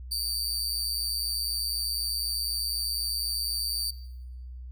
sawtooth tone with amplitude modulation, 4612 Hz, D8, 32 cents flat, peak -22 dBFS, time 0.11-3.91 s, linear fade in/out 10 ms, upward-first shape sine, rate 120 Hz, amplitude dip 75%, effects noise-tail reverb RT60 1.0 s tail -18 dB re dry + added 62 Hz sine -38 dBFS peak until 4.71 s

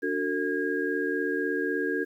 sine tone cluster, 292.8 / 368.9 / 452.5 / 1632 Hz, D4 / F#4 / A4 / G#6, -5 / -5 / +48 / -31 cents, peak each -31 dBFS, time 0.02-2.05 s, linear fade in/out 20 ms, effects 10-bit

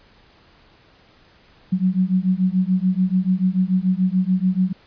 sine beating tone pair, 182 / 188.9 Hz, F#3 / F#3, -28 / +36 cents, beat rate 6.9 Hz, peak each -19 dBFS, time 1.72-4.73 s, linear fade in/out 10 ms, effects pink hiss -53 dBFS RMS until 4.86 s + resampled to 11025 Hz

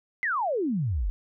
sine exponential sweep, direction down, 2100 to 41.33 Hz, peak -24 dBFS, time 0.23-1.1 s, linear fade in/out 0 ms, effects none

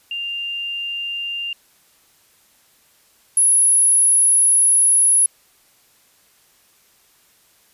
sine tone pair in turn, 2794 / 10530 Hz, F7 / E9, 0 / -3 cents, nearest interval octave + major seventh, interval 2297 cents, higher second, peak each -23 / -11 dBFS, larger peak second, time 0.11-1.53 / 3.37-5.26 s, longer second, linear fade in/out 2 ms, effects white hiss -56 dBFS RMS until 7.73 s + resampled to 32000 Hz

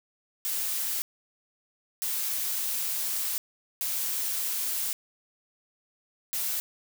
blue noise bursts at uneven times, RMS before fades -30 dBFS, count 4, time 0.45-1.02 / 2.02-3.38 / 3.81-4.93 / 6.33-6.6 s, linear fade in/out 0 ms, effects none

